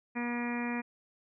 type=harmonic tone; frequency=240 Hz; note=B3; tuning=49 cents flat; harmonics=1 / 2 / 3 / 4 / 5 / 6 / 7 / 8 / 9 / 10; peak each=-33 / -43 / -45 / -42 / -48 / -49 / -46 / -42 / -48 / -42 dBFS; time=0.15-0.82 s; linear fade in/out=20 ms; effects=none